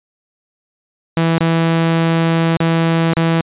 sawtooth tone with dropouts, 164.81 Hz, E3, in tune, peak -8 dBFS, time 1.17-3.41 s, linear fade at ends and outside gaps 0 ms, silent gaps 1.381-1.406 / 2.568-2.604 / 3.134-3.169 s, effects resampled to 8000 Hz

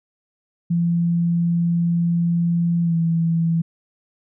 sine tone with pitch glide, 170.5 to 165.74 Hz, F3 to E3, -41 to +10 cents, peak -16 dBFS, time 0.7-3.62 s, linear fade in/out 10 ms, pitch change -49 cents, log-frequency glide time 2.83-2.95 s, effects none

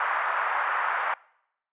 pink band-pass noise, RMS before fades -27 dBFS, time 0-1.14 s, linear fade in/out 2 ms, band 880 to 1700 Hz, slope 24 dB/octave, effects noise-tail reverb RT60 0.8 s tail -24 dB re dry + resampled to 8000 Hz

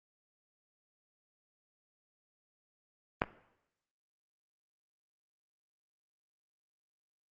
clicks, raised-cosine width 0.5 ms, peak -11 / -23 dBFS, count 2, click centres 3.219 / 3.238 s, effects noise-tail reverb RT60 0.8 s tail -17 dB re dry + Opus 24 kbps

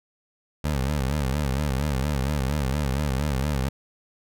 20% pulse tone with vibrato, 69.9 Hz, C#2, 15 cents sharp, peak -18 dBFS, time 0.64-3.69 s, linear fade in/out 5 ms, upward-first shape sine, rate 4.3 Hz, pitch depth 150 cents each way, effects none

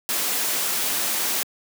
white noise, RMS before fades -24 dBFS, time 0.09-1.43 s, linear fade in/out 0 ms, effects high-pass 200 Hz 12 dB/octave

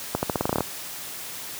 accelerating click train, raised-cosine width 1 ms, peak -8 dBFS, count 11, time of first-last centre 0.15-0.607 s, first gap 79 ms, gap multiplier 0.87, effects white hiss -36 dBFS RMS until 1.59 s + high-pass 80 Hz 12 dB/octave

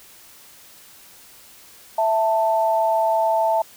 sine tone pair together, 659.3 / 885.7 Hz, E5 / A5, 0 / +11 cents, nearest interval perfect fourth, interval 511 cents, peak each -19 dBFS, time 1.98-3.62 s, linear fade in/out 5 ms, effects white hiss -47 dBFS RMS until 3.76 s

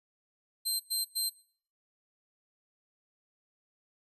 20% pulse tone bursts, 4144 Hz, C8, 17 cents flat, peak -23 dBFS, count 3, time 0.65-1.3 s, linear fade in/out 20 ms, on 150 ms, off 100 ms, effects noise-tail reverb RT60 0.5 s tail -20 dB re dry + resampled to 32000 Hz

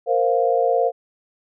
sine chord, Bb suspended second, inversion none, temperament just, 466.2 / 524.4 / 699.2 Hz, Bb4 / C5 / F5, 0 / +4 / +2 cents, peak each -20 dBFS, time 0.06-0.92 s, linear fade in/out 50 ms, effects none

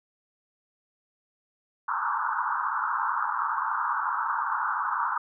pink band-pass noise, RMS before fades -28 dBFS, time 1.88-5.18 s, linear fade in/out 5 ms, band 870 to 1500 Hz, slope 96 dB/octave, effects none

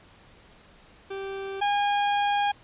40% pulse tone pair in turn, 390.3 / 815.6 Hz, G4 / G#5, -8 / -32 cents, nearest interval octave + minor second, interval 1276 cents, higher second, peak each -31 / -21 dBFS, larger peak second, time 1.1-1.61 / 1.61-2.52 s, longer second, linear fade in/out 10 ms, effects pink hiss -54 dBFS RMS until 2.63 s + resampled to 8000 Hz

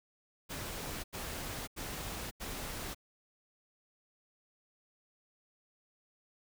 pink noise bursts, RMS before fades -41 dBFS, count 4, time 0.49-2.948 s, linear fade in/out 20 ms, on 550 ms, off 86 ms, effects none

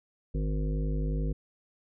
harmonic tone, 51.3 Hz, G#1, 21 cents flat, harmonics 1 / 3 / 5 / 7 / 9 / 10, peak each -28 / -33 / -39 / -44 / -43 / -48 dBFS, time 0.34-1.33 s, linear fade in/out 10 ms, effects none

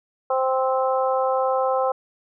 harmonic tone, 261.6 Hz, C4, in tune, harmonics 2 / 3 / 4 / 5, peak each -21 / -24 / -27 / -29 dBFS, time 0.3-1.92 s, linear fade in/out 5 ms, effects none

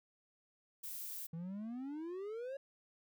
violet noise, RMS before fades -45 dBFS, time 0.83-1.27 s, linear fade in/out 10 ms
triangle exponential sweep, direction up, 160.2 to 560 Hz, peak -39 dBFS, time 1.33-2.57 s, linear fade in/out 5 ms
effects none

